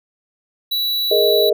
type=tone; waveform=square; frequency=3933 Hz; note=B7; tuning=8 cents flat; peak=-18 dBFS; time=0.71-1.5 s; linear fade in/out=10 ms
type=chord; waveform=sine; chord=Ab suspended second; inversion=none; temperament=equal; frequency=415.3 / 466.2 / 622.3 Hz; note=Ab4 / Bb4 / Eb5; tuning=0 / 0 / 0 cents; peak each=-16 / -18 / -17 dBFS; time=1.11-1.53 s; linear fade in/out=5 ms
effects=none